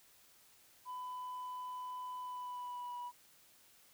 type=tone with pitch glide; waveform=sine; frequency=1001 to 975.3 Hz; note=B5 to B5; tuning=+23 to -22 cents; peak=-39 dBFS; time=0.85-3.12 s; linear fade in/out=50 ms; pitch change=-45 cents; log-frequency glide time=2.19-2.98 s; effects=tanh soft clip ceiling -40 dBFS + white hiss -65 dBFS RMS until 3.93 s